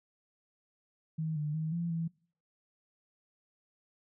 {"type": "tone with pitch steps", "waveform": "sine", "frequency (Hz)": [158.6, 149.7, 157.9, 170.2, 165.1], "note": ["D#3", "D3", "D#3", "F3", "E3"], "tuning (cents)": [33, 33, 26, -44, 3], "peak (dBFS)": -31, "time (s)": [1.18, 2.08], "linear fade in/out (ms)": 10, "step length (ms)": 180, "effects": ["noise-tail reverb RT60 0.5 s tail -24 dB re dry"]}